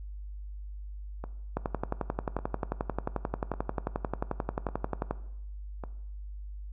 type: two click trains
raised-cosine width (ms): 1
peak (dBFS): -23 / -15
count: 5 / 41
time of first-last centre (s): 1.24-5.838 / 1.57-5.11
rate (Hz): 0.87 / 11.3
effects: noise-tail reverb RT60 0.8 s tail -17 dB re dry + added 50 Hz sine -38 dBFS peak until 6.72 s